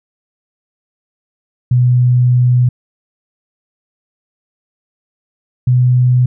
sine tone pair in turn, 124.1 / 125.18 Hz, B2 / B2, +9 / +24 cents, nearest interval unison, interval 15 cents, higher second, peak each -7 dBFS, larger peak neither, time 1.71-2.69 / 5.67-6.26 s, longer first, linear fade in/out 5 ms, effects none

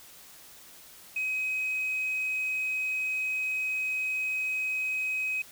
sine tone, 2531 Hz, D#7, 29 cents sharp, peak -26 dBFS, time 1.16-5.42 s, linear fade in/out 5 ms, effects tanh soft clip ceiling -25 dBFS + white hiss -51 dBFS RMS until 5.51 s

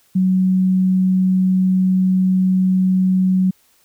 sine tone, 186.4 Hz, F#3, 13 cents sharp, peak -12 dBFS, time 0.15-3.51 s, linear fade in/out 10 ms, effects white hiss -57 dBFS RMS until 3.84 s

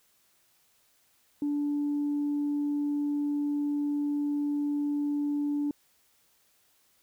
sine tone, 290.7 Hz, D4, 18 cents flat, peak -25 dBFS, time 1.42-5.71 s, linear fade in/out 2 ms, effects tanh soft clip ceiling -23 dBFS + white hiss -67 dBFS RMS until 7.02 s

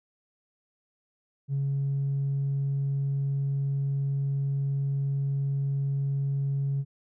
triangle tone with tanh clipping, 138.59 Hz, C#3, in tune, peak -25 dBFS, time 1.48-6.85 s, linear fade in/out 50 ms, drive 5 dB, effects none

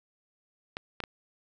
clicks, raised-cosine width 0.3 ms, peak -18 dBFS, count 3, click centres 0.769 / 1.003 / 1.038 s, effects none

